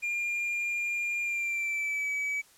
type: tone with pitch glide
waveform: triangle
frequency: 2404 to 2285 Hz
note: D7 to D7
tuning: +40 to -48 cents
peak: -27 dBFS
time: 0.02-2.42 s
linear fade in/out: 20 ms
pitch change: -88 cents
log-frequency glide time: 1.2-2.1 s
effects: white hiss -59 dBFS RMS until 2.57 s + low-pass 12000 Hz 12 dB/octave